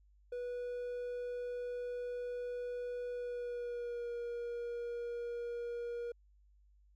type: tone with pitch glide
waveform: triangle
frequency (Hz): 489.3 to 475.1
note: B4 to A#4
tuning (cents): -16 to +33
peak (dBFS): -36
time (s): 0.32-6.12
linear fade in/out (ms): 5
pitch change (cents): -51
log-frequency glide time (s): 3.11-4.11
effects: added 50 Hz sine -63 dBFS peak until 6.95 s